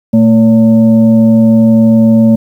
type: tone with frequency modulation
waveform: sine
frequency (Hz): 224.1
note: A3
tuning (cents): +32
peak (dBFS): -3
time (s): 0.13-2.36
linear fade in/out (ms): 10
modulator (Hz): 341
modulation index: 0.51
effects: 7-bit